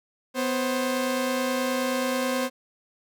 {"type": "tone pair together", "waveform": "sawtooth", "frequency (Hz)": [250.3, 530], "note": ["B3", "C5"], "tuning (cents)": [23, 22], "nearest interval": "octave + minor second", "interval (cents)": 1299, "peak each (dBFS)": -23, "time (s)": [0.34, 2.5], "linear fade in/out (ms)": 50, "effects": []}